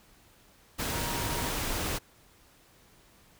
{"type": "tone in noise", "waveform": "sine", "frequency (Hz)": 940, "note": "A#5", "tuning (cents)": 14, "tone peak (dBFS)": -39, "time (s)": [0.91, 1.49], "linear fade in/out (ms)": 20, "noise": "pink", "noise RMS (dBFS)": -32, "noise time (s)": [0.78, 1.99], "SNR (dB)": -10, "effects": ["pink hiss -60 dBFS RMS until 3.39 s"]}